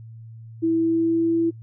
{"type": "tone with pitch glide", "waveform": "sine", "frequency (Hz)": [328, 332.2], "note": ["E4", "E4"], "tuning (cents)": [-9, 13], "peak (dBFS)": -17, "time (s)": [0.62, 1.51], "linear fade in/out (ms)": 20, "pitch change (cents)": 22, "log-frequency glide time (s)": [0.76, 1.39], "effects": ["noise-tail reverb RT60 0.1 s tail -21 dB re dry", "added 113 Hz sine -38 dBFS peak until 1.62 s"]}